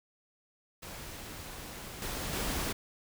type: noise with level steps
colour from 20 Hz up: pink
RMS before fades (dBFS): -44 / -37 / -34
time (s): 0.82-2.73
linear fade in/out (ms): 10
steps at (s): 2.02 / 2.33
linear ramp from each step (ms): 2
effects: none